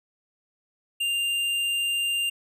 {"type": "tone with hard clipping", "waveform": "triangle", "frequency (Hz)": 2794, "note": "F7", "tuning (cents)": 0, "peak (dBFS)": -25, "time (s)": [1, 2.3], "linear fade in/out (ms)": 10, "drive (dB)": 13, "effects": []}